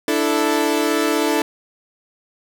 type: chord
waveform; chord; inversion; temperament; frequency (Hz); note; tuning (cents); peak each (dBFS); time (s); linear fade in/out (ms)
sawtooth; D suspended second; none; equal; 293.7 / 329.6 / 440; D4 / E4 / A4; 0 / 0 / 0; -17; 0.08-1.42; 2
effects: none